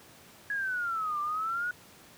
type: exponential two-way sweep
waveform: sine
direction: down then up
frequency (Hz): 1681 to 1174.7 to 1473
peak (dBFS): -29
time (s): 0.5-1.71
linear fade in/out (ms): 2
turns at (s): 1.2
effects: pink hiss -54 dBFS RMS until 2.17 s + high-pass 100 Hz 12 dB/octave